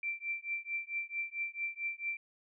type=tone with tremolo; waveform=sine; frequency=2349 Hz; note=D7; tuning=in tune; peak=-31 dBFS; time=0.03-2.17 s; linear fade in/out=2 ms; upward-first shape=triangle; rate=4.5 Hz; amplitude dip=100%; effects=none